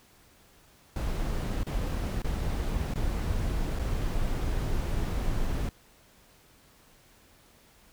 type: noise with dropouts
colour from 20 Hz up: brown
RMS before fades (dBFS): -29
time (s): 0.96-5.69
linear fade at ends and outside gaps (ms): 2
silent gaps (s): 1.633-1.667 / 2.22-2.244 / 2.939-2.956 / 3.789-3.794
effects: pink hiss -59 dBFS RMS until 7.92 s